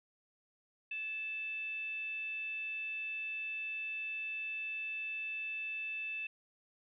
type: tone with frequency modulation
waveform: sine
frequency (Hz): 2637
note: E7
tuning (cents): 0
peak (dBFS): -37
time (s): 0.91-6.27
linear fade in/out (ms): 5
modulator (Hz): 914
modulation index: 0.22
effects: none